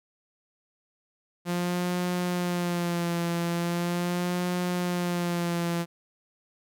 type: tone with vibrato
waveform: sawtooth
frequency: 174.61 Hz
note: F3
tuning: in tune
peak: -22 dBFS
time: 1.45-5.86 s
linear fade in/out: 50 ms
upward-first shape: sine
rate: 0.4 Hz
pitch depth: 40 cents each way
effects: none